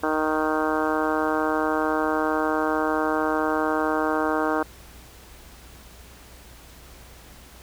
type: harmonic tone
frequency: 155.56 Hz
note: D#3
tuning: in tune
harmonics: 2 / 3 / 4 / 5 / 6 / 7 / 8 / 9 / 10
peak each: -26 / -28 / -29 / -30 / -31 / -31 / -32 / -33 / -33 dBFS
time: 0.03-4.63 s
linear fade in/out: 5 ms
effects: added 60 Hz sine -48 dBFS peak until 7.62 s + pink hiss -48 dBFS RMS until 7.62 s